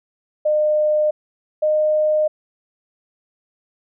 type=tone pair in turn; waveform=sine; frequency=607 / 613 Hz; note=D#5 / D#5; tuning=-43 / -26 cents; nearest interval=unison; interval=17 cents; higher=second; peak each=-14 dBFS; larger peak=neither; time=0.45-1.11 / 1.62-2.28 s; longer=neither; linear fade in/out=10 ms; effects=none